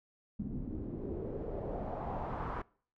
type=noise with low-pass filter sweep; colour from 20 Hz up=pink; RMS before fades=-39 dBFS; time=0.39-2.62 s; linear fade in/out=5 ms; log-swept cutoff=220 to 1200 Hz; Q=2.5; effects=noise-tail reverb RT60 0.5 s tail -24 dB re dry